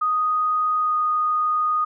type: tone with pitch glide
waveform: sine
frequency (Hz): 1244.5 to 1236.6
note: D#6 to D#6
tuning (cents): 0 to -11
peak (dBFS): -18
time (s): 0.01-1.85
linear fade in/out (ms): 10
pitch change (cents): -11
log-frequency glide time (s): 0.8-0.96
effects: none